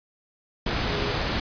sine tone in noise, 411.8 Hz, G#4, 15 cents flat, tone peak -31 dBFS, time 0.9-1.12 s, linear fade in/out 5 ms, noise pink, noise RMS -26 dBFS, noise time 0.66-1.4 s, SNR -8 dB, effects resampled to 11025 Hz

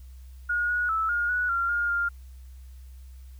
sine tone with pitch steps, 1438 / 1455 / 1311 / 1424 / 1470 / 1381 / 1417 / 1400 Hz, F#6 / F#6 / E6 / F6 / F#6 / F6 / F6 / F6, -50 / -29 / -10 / +33 / -12 / -20 / +25 / +4 cents, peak -23 dBFS, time 0.49-2.09 s, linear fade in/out 10 ms, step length 200 ms, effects added 64 Hz sine -42 dBFS peak until 3.39 s + white hiss -63 dBFS RMS until 3.39 s

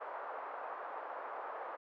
white band-pass noise, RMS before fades -44 dBFS, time 0-1.77 s, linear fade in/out 20 ms, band 510 to 1200 Hz, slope 24 dB/octave, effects none

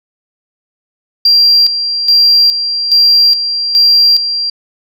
sine tone with tremolo, 4745 Hz, D8, 17 cents sharp, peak -3 dBFS, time 1.25-4.5 s, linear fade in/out 5 ms, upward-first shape square, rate 1.2 Hz, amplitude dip 65%, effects tanh soft clip ceiling 0 dBFS

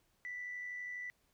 sine tone with amplitude modulation, 1975.5 Hz, B6, in tune, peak -38 dBFS, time 0.25-1.1 s, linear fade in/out 0 ms, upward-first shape sine, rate 92.2 Hz, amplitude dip 40%, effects tanh soft clip ceiling -35 dBFS + pink hiss -75 dBFS RMS until 1.33 s

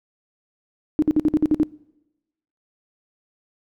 sine tone bursts, 304.7 Hz, D#4, 36 cents flat, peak -13 dBFS, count 8, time 0.99-1.632 s, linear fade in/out 0 ms, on 33 ms, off 54 ms, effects noise-tail reverb RT60 1.0 s tail -24 dB re dry

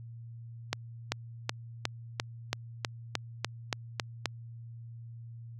accelerating click train, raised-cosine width 0.2 ms, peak -11 dBFS, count 12, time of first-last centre 0.73-4.257 s, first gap 390 ms, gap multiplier 0.96, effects added 116 Hz sine -43 dBFS peak until 5.59 s

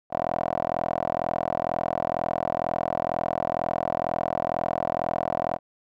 10% pulse tone with band-pass filter, 42.11 Hz, E1, 38 cents sharp, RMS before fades -27 dBFS, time 0.1-5.59 s, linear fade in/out 50 ms, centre 730 Hz, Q 4.8, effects none

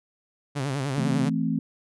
sawtooth tone with vibrato, 137.2 Hz, C#3, 17 cents flat, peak -22 dBFS, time 0.55-1.3 s, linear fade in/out 20 ms, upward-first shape sine, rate 10 Hz, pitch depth 110 cents each way
sine chord, A minor, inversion second, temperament equal, 164.81 / 220 / 261.6 Hz, E3 / A3 / C4, 0 / 0 / 0 cents, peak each -27 dBFS, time 0.98-1.59 s, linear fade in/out 2 ms
effects resampled to 24000 Hz

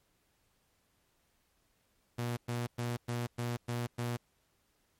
sawtooth tone bursts, 120 Hz, B2, 49 cents flat, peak -29 dBFS, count 7, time 2.18-4.17 s, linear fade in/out 10 ms, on 190 ms, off 110 ms, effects pink hiss -74 dBFS RMS until 4.99 s + MP3 64 kbps

